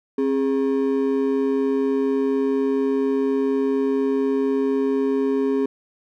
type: ring-modulated tone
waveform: triangle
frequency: 340.2 Hz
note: F4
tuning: 45 cents flat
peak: -13 dBFS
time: 0.18-5.66 s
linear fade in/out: 5 ms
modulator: 72.1 Hz
effects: none